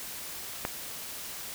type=click; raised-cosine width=0.5 ms; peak=-14 dBFS; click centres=0.651 s; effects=white hiss -40 dBFS RMS until 1.54 s

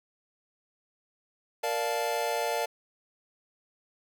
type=chord; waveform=square; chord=Bb major seventh; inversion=none; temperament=equal with one note detuned; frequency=466.2 / 587.3 / 698.5 / 871.4 Hz; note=Bb4 / D5 / F5 / A5; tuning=0 / 0 / 0 / -17 cents; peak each=-34 dBFS; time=1.63-2.66 s; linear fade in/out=10 ms; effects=none

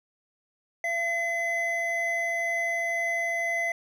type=tone pair together; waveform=triangle; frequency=678 / 2032 Hz; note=E5 / B6; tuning=+49 / +49 cents; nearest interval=octave + perfect fifth; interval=1900 cents; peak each=-29 / -25 dBFS; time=0.84-3.72 s; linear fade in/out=2 ms; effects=none

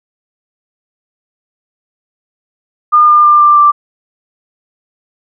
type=tone with pitch steps; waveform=sine; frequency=1212 / 1202.9 / 1193.9 / 1185 / 1176.1 Hz; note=D#6 / D6 / D6 / D6 / D6; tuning=-46 / +41 / +28 / +15 / +2 cents; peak=-3 dBFS; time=2.92-3.72 s; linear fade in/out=20 ms; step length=160 ms; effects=none

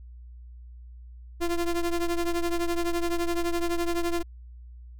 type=ring-modulated tone; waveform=square; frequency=172.9 Hz; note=F3; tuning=17 cents flat; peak=-22 dBFS; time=1.4-4.23 s; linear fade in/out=20 ms; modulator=167 Hz; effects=added 60 Hz sine -42 dBFS peak until 4.99 s

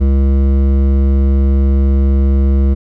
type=tone with hard clipping; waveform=sine; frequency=67.9 Hz; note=C#2; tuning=35 cents flat; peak=-10 dBFS; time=0-2.75 s; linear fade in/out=20 ms; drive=12 dB; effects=none

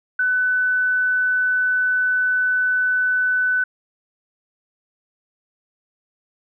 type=tone; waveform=sine; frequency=1500 Hz; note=F#6; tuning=23 cents sharp; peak=-16 dBFS; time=0.19-3.64 s; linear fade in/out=5 ms; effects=none

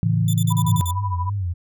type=chord; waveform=sine; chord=A major; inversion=none; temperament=equal; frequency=110 / 138.59 / 164.81 Hz; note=A2 / C#3 / E3; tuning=0 / 0 / 0 cents; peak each=-19 / -24 / -20 dBFS; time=0.03-0.81 s; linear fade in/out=0 ms
type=tone bursts; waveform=10% pulse; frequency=3520 Hz; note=A7; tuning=in tune; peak=-20 dBFS; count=7; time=0.28-0.909 s; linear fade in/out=2 ms; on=53 ms; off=43 ms
type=tone with tremolo; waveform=sine; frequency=988 Hz; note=B5; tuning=in tune; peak=-22 dBFS; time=0.5-1.3 s; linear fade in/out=10 ms; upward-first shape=triangle; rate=13 Hz; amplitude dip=100%
type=tone with vibrato; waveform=sine; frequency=93.8 Hz; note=F#2; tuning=24 cents sharp; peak=-21 dBFS; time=0.64-1.54 s; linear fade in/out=20 ms; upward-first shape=sine; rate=3.2 Hz; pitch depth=140 cents each way
effects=none

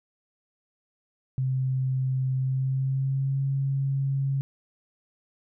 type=tone with pitch glide; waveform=sine; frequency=130.81 to 136.68 Hz; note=C3 to C#3; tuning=0 to -24 cents; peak=-23 dBFS; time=1.38-4.41 s; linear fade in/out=0 ms; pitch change=+76 cents; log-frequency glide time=2.37-3.43 s; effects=none

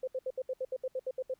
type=tone bursts; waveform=sine; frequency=517 Hz; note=C5; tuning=21 cents flat; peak=-31 dBFS; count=12; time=0.03-1.34 s; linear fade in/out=5 ms; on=45 ms; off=70 ms; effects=pink hiss -72 dBFS RMS until 1.39 s

